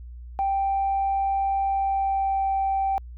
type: tone with pitch glide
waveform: sine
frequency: 784 to 778.6 Hz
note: G5 to G5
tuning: 0 to -12 cents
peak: -20 dBFS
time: 0.39-2.98 s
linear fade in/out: 0 ms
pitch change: -12 cents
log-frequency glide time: 1.64-2.48 s
effects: tanh soft clip ceiling -17 dBFS + added 60 Hz sine -37 dBFS peak until 3.17 s

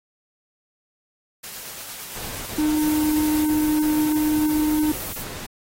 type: noise with tremolo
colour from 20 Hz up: white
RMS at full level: -35 dBFS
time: 1.43-3.44 s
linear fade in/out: 10 ms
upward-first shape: sine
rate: 8.8 Hz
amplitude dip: 25%
type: noise bursts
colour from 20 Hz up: pink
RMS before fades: -35 dBFS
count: 10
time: 2.15-5.466 s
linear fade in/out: 10 ms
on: 310 ms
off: 24 ms
type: tone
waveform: triangle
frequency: 304.7 Hz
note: D#4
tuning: 36 cents flat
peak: -16 dBFS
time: 2.58-4.92 s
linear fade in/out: 5 ms
type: noise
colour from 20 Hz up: violet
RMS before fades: -31 dBFS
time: 2.73-5.26 s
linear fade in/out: 50 ms
effects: AAC 48 kbps

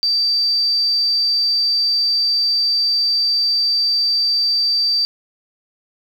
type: tone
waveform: sine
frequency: 4657 Hz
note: D8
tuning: 15 cents flat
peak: -14 dBFS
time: 0.03-5.05 s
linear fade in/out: 0 ms
effects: 7-bit

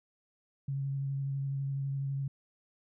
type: tone with vibrato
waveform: sine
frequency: 137.6 Hz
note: C#3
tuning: 12 cents flat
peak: -31 dBFS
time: 0.68-2.28 s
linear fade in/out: 5 ms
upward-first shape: sine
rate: 12 Hz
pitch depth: 15 cents each way
effects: none

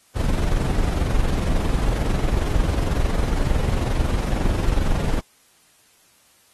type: noise with amplitude modulation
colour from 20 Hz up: brown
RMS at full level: -18 dBFS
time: 0.15-5.21 s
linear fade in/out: 20 ms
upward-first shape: sine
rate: 22.1 Hz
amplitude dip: 50%
effects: white hiss -57 dBFS RMS until 6.53 s + AAC 32 kbps

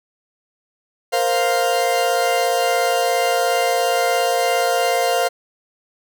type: chord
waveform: 40% pulse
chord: Bb suspended second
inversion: none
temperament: equal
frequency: 466.2 / 523.3 / 698.5 Hz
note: Bb4 / C5 / F5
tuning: 0 / 0 / 0 cents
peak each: -22 / -20 / -18 dBFS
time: 1.12-5.29 s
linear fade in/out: 20 ms
effects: none

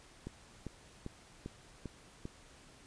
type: click train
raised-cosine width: 3 ms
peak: -28 dBFS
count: 6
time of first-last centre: 0.27-2.254 s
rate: 2.52 Hz
effects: pink hiss -59 dBFS RMS until 2.86 s + resampled to 22050 Hz

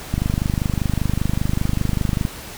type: click train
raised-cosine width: 5 ms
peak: -7 dBFS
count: 54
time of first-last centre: 0.14-2.252 s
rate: 25.1 Hz
effects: pink hiss -35 dBFS RMS until 2.57 s

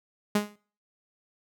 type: tone with exponential decay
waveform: sawtooth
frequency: 207.7 Hz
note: G#3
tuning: in tune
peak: -16 dBFS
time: 0.35-0.56 s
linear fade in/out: 5 ms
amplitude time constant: 44 ms
effects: noise-tail reverb RT60 0.4 s tail -19 dB re dry

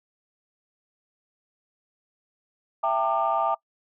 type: tone cluster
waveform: sine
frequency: 664 / 792 / 906 / 1197 Hz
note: E5 / G5 / A#5 / D6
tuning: +12 / +18 / -50 / +33 cents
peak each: -26 dBFS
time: 2.83-3.55 s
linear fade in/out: 10 ms
effects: noise-tail reverb RT60 0.1 s tail -24 dB re dry + tanh soft clip ceiling -13 dBFS

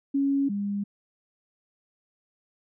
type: tone pair in turn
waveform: sine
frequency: 277.2 / 202 Hz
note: C#4 / G#3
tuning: 0 / -48 cents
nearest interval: perfect fourth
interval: 548 cents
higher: first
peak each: -21 / -26 dBFS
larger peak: first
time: 0.14-0.49 / 0.49-0.84 s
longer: neither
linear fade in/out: 10 ms
effects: none

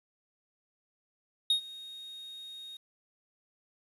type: tone with ADSR envelope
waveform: triangle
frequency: 3729 Hz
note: A#7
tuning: in tune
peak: -20 dBFS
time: 1.5-2.77 s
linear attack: 3 ms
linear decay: 100 ms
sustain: -21 dB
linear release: 6 ms
effects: resampled to 32000 Hz + 10-bit

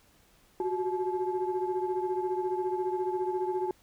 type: tone cluster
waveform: sine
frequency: 364.9 / 379.4 / 862 Hz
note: F#4 / F#4 / A5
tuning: -24 / +43 / -36 cents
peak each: -30 / -33 / -33 dBFS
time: 0.6-3.71 s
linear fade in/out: 2 ms
effects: tanh soft clip ceiling -20 dBFS + pink hiss -63 dBFS RMS until 3.82 s

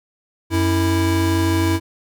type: tone pair together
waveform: square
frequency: 91.8 / 328.1 Hz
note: F#2 / E4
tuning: -13 / -8 cents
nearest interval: octave + minor seventh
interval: 2205 cents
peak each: -19 dBFS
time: 0.5-1.8 s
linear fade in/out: 50 ms
effects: none

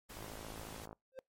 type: noise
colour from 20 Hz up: pink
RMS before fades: -50 dBFS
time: 0.09-0.86 s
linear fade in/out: 10 ms
type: click train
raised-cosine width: 1 ms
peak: -34 dBFS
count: 42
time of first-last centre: 0.17-0.929 s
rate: 54 Hz
type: tone with exponential growth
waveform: triangle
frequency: 524 Hz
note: C5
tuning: 2 cents sharp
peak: -37 dBFS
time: 1.12-1.19 s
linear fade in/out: 0 ms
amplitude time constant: 15 ms
effects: noise-tail reverb RT60 0.2 s tail -26 dB re dry + MP3 64 kbps

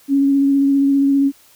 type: tone with vibrato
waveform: sine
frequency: 277.2 Hz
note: C#4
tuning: in tune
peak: -11 dBFS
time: 0.08-1.32 s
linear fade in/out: 50 ms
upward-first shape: sine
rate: 15 Hz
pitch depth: 16 cents each way
effects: white hiss -50 dBFS RMS until 1.55 s

